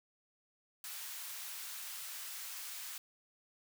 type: high-pass noise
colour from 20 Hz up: white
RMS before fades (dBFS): -45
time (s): 0.84-2.98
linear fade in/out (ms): 2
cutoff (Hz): 1100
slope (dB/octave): 12
effects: none